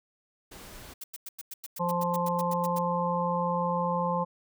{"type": "noise", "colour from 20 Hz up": "pink", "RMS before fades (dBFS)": -46, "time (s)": [0.51, 0.94], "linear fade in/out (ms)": 10}
{"type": "noise bursts", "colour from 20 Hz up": "blue", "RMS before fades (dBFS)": -39, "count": 15, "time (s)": [1.01, 2.789], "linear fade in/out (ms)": 5, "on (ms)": 29, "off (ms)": 96}
{"type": "harmonic tone", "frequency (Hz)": 174.61, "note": "F3", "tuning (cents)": 0, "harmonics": [1, 3, 5, 6], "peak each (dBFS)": [-31, -31, -31, -31], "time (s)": [1.79, 4.25], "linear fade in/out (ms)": 20}
{"effects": []}